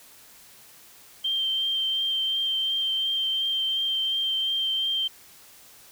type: tone with vibrato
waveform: sine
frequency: 3150 Hz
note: G7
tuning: 8 cents sharp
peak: -23 dBFS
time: 1.24-5.08 s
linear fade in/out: 10 ms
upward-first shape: triangle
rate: 2.8 Hz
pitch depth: 16 cents each way
effects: white hiss -51 dBFS RMS until 5.91 s